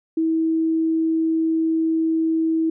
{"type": "tone", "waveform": "sine", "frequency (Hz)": 323.2, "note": "E4", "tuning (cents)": -34, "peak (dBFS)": -17, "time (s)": [0.17, 2.7], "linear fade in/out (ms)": 5, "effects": []}